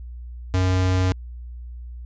square tone, 92.5 Hz, F#2, in tune, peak -18 dBFS, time 0.54-1.12 s, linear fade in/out 0 ms, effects added 60 Hz sine -33 dBFS peak until 2.05 s + resampled to 16000 Hz

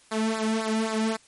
sawtooth tone with flanger, 220.6 Hz, A3, 5 cents sharp, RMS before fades -26 dBFS, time 0.11-1.17 s, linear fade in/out 10 ms, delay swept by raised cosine 0.32 to 1.92 ms, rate 3.8 Hz, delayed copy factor -0.9, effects white hiss -57 dBFS RMS until 1.27 s + MP3 48 kbps

